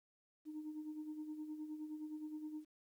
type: tone with tremolo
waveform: sine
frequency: 306.6 Hz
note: D#4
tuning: 25 cents flat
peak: -40 dBFS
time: 0.45-2.65 s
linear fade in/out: 50 ms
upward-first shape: sine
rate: 9.6 Hz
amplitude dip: 60%
effects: tanh soft clip ceiling -39 dBFS + 12-bit